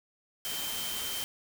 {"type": "tone in noise", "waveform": "sine", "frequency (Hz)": 3121, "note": "G7", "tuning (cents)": -8, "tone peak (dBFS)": -38, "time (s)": [0.45, 1.24], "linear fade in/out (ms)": 0, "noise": "white", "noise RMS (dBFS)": -36, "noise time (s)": [0.45, 1.24], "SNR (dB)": -5, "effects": []}